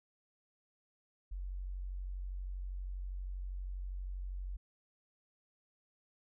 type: tone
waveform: sine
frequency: 46.25 Hz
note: F#1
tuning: in tune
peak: -38 dBFS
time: 1.31-4.57 s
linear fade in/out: 10 ms
effects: none